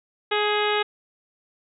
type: harmonic tone with a mistuned harmonic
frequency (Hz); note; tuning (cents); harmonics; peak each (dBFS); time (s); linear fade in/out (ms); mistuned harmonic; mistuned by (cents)
419.1; G#4; +16; 1 / 2 / 3 / 4 / 5 / 6 / 7 / 8 / 9; -24 / -27 / -29 / -30 / -31 / -32 / -32 / -33 / -34; 0.31-0.83; 10; 4; -23
effects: none

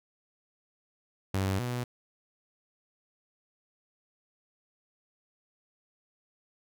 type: tone pair in turn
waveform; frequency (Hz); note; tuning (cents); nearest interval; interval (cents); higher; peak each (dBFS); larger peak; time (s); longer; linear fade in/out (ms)
sawtooth; 96.2 / 122.77; G2 / B2; -32 / -10; major third; 422; second; -23 / -27; first; 1.34-1.59 / 1.59-1.84; neither; 5
effects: none

